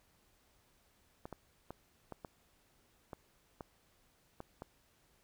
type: clicks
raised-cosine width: 1 ms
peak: -30 dBFS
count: 9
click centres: 1.255 / 1.327 / 1.706 / 2.123 / 2.248 / 3.132 / 3.608 / 4.404 / 4.621 s
effects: pink hiss -71 dBFS RMS until 5.23 s